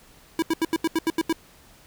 square tone bursts, 326 Hz, E4, 19 cents flat, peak -20 dBFS, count 9, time 0.39-1.327 s, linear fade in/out 2 ms, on 33 ms, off 80 ms, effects pink hiss -53 dBFS RMS until 1.86 s

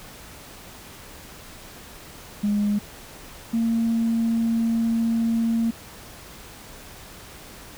sine tone pair in turn, 206.3 / 228.7 Hz, G#3 / A#3, -11 / -33 cents, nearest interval major second, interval 178 cents, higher second, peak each -18 dBFS, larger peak neither, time 2.43-2.79 / 3.53-5.71 s, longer second, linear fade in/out 10 ms, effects tanh soft clip ceiling -15 dBFS + pink hiss -43 dBFS RMS until 7.77 s

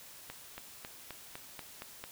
accelerating click train, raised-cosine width 0.3 ms, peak -26 dBFS, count 8, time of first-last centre 0.3-2.04 s, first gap 280 ms, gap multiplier 0.96, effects white hiss -52 dBFS RMS until 2.11 s

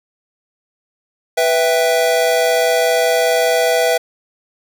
square chord, E minor, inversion second, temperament equal, 493.9 / 659.3 / 784 Hz, B4 / E5 / G5, 0 / 0 / 0 cents, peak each -17 / -16 / -22 dBFS, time 1.37-3.98 s, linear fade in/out 10 ms, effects none

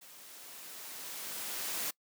white noise with level ramp, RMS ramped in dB -54 to -35 dBFS, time 0.01-1.91 s, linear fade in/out 10 ms, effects noise-tail reverb RT60 0.1 s tail -24 dB re dry + high-pass 200 Hz 12 dB/octave

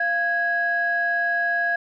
sine tone pair together, 690 / 1656.3 Hz, F5 / G#6, -21 / -5 cents, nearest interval octave + minor third, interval 1516 cents, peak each -25 / -20 dBFS, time 0-1.76 s, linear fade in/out 5 ms, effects tanh soft clip ceiling -13 dBFS

